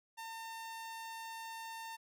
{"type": "tone", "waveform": "sawtooth", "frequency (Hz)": 905, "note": "A5", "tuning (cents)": 48, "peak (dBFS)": -40, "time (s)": [0.17, 1.97], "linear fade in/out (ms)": 20, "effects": []}